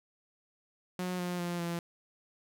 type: tone with pitch steps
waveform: sawtooth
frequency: 181.4 / 177.77 / 174.21 / 170.73 Hz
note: F#3 / F3 / F3 / F3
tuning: -34 / +31 / -4 / -39 cents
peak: -29 dBFS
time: 0.99-1.79 s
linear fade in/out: 2 ms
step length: 200 ms
effects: none